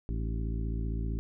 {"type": "harmonic tone with a mistuned harmonic", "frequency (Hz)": 55.4, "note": "A1", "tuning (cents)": 13, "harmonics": [1, 2, 3, 4, 5, 6, 7], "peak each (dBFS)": [-31, -37, -41, -43, -45, -47, -48], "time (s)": [0.09, 1.19], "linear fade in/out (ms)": 0, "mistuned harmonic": 6, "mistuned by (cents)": -82, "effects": []}